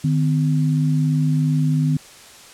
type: tone pair together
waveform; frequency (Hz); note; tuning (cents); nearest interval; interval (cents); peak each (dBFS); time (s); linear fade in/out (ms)
sine; 152.4 / 255.2; D#3 / C4; -36 / -43; major sixth; 893; -16 / -22; 0.04-1.97; 5
effects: white hiss -43 dBFS RMS until 2.53 s + low-pass 9000 Hz 12 dB/octave

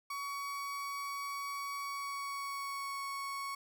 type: tone with pitch glide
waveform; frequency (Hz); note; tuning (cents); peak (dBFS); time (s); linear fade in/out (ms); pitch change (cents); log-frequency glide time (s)
35% pulse; 1126 to 1109.2; C#6 to C#6; +27 to +1; -36; 0.1-3.55; 5; -26; 1.83-3.03
effects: none

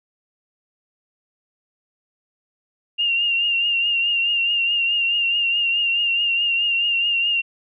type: tone with vibrato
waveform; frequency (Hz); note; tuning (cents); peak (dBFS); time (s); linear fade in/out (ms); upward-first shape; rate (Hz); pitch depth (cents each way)
sine; 2792; F7; -1; -17; 2.98-7.42; 20; triangle; 4.7; 46
effects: none

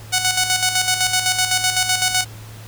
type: tone with tremolo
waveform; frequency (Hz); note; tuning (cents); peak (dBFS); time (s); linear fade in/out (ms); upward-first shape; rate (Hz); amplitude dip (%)
5% pulse; 740; F#5; 0; -3; 0.12-2.25; 20; square; 7.9; 55
effects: added 109 Hz sine -35 dBFS peak until 2.67 s + pink hiss -42 dBFS RMS until 2.67 s

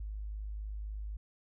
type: tone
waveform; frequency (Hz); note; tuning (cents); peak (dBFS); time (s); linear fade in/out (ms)
sine; 51.91; G#1; 0; -37; 0-1.17; 5
effects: none

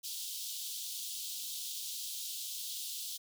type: high-pass noise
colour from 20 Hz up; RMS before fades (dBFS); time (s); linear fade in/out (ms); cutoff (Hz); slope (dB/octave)
pink; -41; 0.03-3.18; 20; 3200; 48
effects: none

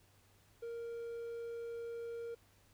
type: tone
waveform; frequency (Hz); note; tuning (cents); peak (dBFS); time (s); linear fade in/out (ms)
triangle; 466.2; A#4; 0; -39; 0.62-2.35; 10
effects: added 98 Hz sine -70 dBFS peak until 2.73 s + pink hiss -69 dBFS RMS until 2.73 s

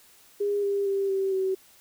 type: tone with pitch steps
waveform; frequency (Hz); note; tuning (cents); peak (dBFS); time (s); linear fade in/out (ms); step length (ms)
sine; 407.4 / 400.4 / 393.5 / 386.8 / 380.1; G#4 / G4 / G4 / G4 / F#4; -33 / +37 / +7 / -23 / +47; -23; 0.4-1.55; 10; 230
effects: white hiss -56 dBFS RMS until 1.8 s

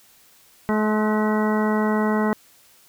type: harmonic tone with a mistuned harmonic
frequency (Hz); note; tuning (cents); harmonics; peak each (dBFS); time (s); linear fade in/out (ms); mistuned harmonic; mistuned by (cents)
214.2; A3; -46; 1 / 2 / 3 / 4 / 5 / 6 / 7 / 9; -20 / -25 / -29 / -29 / -30 / -34 / -33 / -33; 0.69-2.33; 0; 5; -24
effects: white hiss -54 dBFS RMS until 2.88 s

